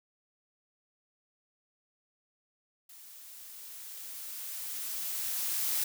blue noise with level ramp, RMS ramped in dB -52 to -30 dBFS, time 2.89-5.84 s, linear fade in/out 5 ms, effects none

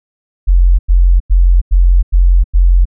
sine tone bursts, 44.21 Hz, F1, 22 cents sharp, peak -4 dBFS, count 6, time 0.47-2.855 s, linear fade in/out 20 ms, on 320 ms, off 93 ms, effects none

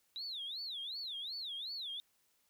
sine tone with vibrato, 3796 Hz, A#7, 31 cents sharp, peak -39 dBFS, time 0.16-2 s, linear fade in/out 0 ms, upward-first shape sine, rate 2.7 Hz, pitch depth 290 cents each way, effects tanh soft clip ceiling -35 dBFS + white hiss -75 dBFS RMS until 2.49 s

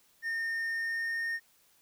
triangle tone with pitch glide, 1825 to 1835.6 Hz, A#6 to A#6, -37 to -27 cents, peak -29 dBFS, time 0.22-1.4 s, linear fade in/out 50 ms, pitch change +10 cents, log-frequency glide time 0.7-1.24 s, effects white hiss -66 dBFS RMS until 1.81 s

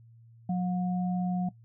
sine tone pair together, 181.46 / 720 Hz, F#3 / F#5, -33 / -47 cents, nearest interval 2 octaves, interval 2386 cents, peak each -26 / -37 dBFS, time 0.49-1.49 s, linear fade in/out 5 ms, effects noise-tail reverb RT60 0.1 s tail -18 dB re dry + added 115 Hz sine -52 dBFS peak until 1.64 s

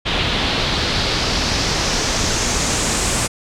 pink noise with low-pass filter sweep, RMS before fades -19 dBFS, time 0.05-3.28 s, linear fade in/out 20 ms, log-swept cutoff 3400 to 8300 Hz, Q 2.5, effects none

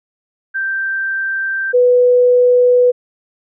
sine tone pair in turn, 1568 / 493.9 Hz, G6 / B4, 0 / 0 cents, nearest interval octave + minor sixth, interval 2000 cents, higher first, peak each -16 / -7 dBFS, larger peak second, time 0.54-1.73 / 1.73-2.92 s, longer neither, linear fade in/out 20 ms, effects none

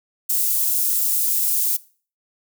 white high-pass noise, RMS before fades -20 dBFS, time 0.29-1.77 s, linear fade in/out 10 ms, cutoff 9800 Hz, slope 12 dB/octave, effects noise-tail reverb RT60 0.4 s tail -20 dB re dry

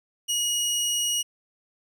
20% pulse tone, 2895 Hz, F#7, 38 cents flat, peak -18 dBFS, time 0.28-1.23 s, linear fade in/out 20 ms, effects none

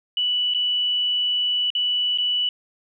sine tone with dropouts, 2960 Hz, F#7, in tune, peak -19 dBFS, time 0.17-2.49 s, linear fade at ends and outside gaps 2 ms, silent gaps 0.538-0.546 / 1.703-1.751 / 2.176-2.184 s, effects none

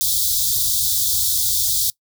white band-stop noise, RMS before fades -19 dBFS, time 0.01-1.9 s, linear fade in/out 0 ms, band 130 to 3400 Hz, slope 96 dB/octave, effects noise-tail reverb RT60 0.1 s tail -23 dB re dry

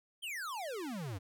square exponential sweep, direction down, 3258 to 87.31 Hz, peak -39 dBFS, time 0.22-1.19 s, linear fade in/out 20 ms, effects none

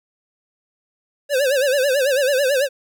square tone with vibrato, 543 Hz, C#5, 36 cents flat, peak -16 dBFS, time 1.29-2.69 s, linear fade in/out 50 ms, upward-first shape sine, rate 9.1 Hz, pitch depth 130 cents each way, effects none

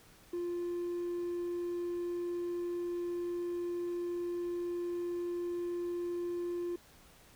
triangle tone, 349.2 Hz, F4, in tune, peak -31 dBFS, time 0.33-6.76 s, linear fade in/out 5 ms, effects tanh soft clip ceiling -28 dBFS + pink hiss -60 dBFS RMS until 7.35 s

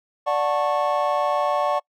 triangle chord, D major seventh, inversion none, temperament just, 587.3 / 734.2 / 881 / 1101.2 Hz, D5 / F#5 / A5 / C#6, 0 / -14 / +2 / -12 cents, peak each -21 / -23 / -26 / -23 dBFS, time 0.26-1.8 s, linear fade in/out 20 ms, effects noise-tail reverb RT60 0.1 s tail -25 dB re dry

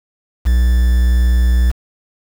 triangle tone with quantisation, 60.8 Hz, B1, 26 cents flat, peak -7 dBFS, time 0.45-1.72 s, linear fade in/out 20 ms, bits 5, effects none

